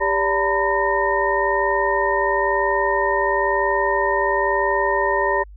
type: tone cluster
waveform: sine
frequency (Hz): 397.6 / 574 / 912 / 993 / 1838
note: G4 / D5 / A#5 / B5 / A#6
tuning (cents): +25 / -40 / -38 / +9 / -25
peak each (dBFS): -23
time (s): 0-5.44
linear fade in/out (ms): 20
effects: added 50 Hz sine -38 dBFS peak until 5.56 s